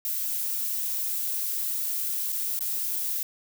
violet noise with dropouts, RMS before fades -29 dBFS, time 0.05-3.23 s, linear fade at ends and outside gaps 1 ms, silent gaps 2.322-2.326 / 2.591-2.607 s, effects none

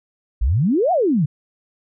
sine exponential two-way sweep, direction up then down, 49 to 766 to 133.3 Hz, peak -14 dBFS, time 0.41-1.26 s, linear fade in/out 10 ms, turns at 0.92 s, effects none

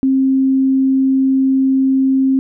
sine tone, 266.1 Hz, C4, 29 cents sharp, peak -10 dBFS, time 0.03-2.39 s, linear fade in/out 0 ms, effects none

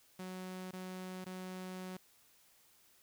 sawtooth tone with dropouts, 185 Hz, F#3, in tune, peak -39 dBFS, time 0.19-1.97 s, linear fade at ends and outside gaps 5 ms, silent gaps 0.711-0.732 / 1.244-1.262 s, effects white hiss -67 dBFS RMS until 3.02 s

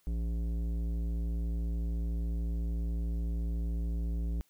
sine tone with tanh clipping, 56.9 Hz, A#1, 41 cents flat, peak -32 dBFS, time 0.07-4.41 s, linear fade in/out 0 ms, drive 13 dB, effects white hiss -70 dBFS RMS until 4.49 s

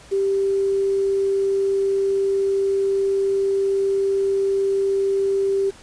sine tone with quantisation, 392 Hz, G4, in tune, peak -17 dBFS, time 0.11-5.71 s, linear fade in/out 20 ms, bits 7, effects pink hiss -46 dBFS RMS until 5.82 s + resampled to 22050 Hz

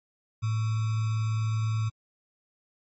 sine tone with sample-and-hold, 110 Hz, A2, in tune, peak -24 dBFS, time 0.42-1.9 s, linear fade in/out 20 ms, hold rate 1225 Hz, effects MP3 32 kbps

